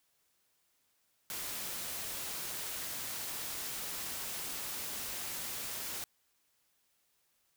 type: noise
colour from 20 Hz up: white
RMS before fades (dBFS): -40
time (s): 1.3-6.04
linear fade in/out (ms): 0
effects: white hiss -75 dBFS RMS until 7.56 s